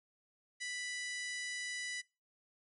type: harmonic tone with a mistuned harmonic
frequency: 987.8 Hz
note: B5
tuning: in tune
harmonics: 2 / 3 / 4 / 5 / 6 / 7 / 8 / 9 / 10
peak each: -41 / -50 / -49 / -50 / -50 / -51 / -57 / -53 / -56 dBFS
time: 0.6-2.02 s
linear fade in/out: 20 ms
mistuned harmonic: 10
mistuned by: -28 cents
effects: noise-tail reverb RT60 0.3 s tail -24 dB re dry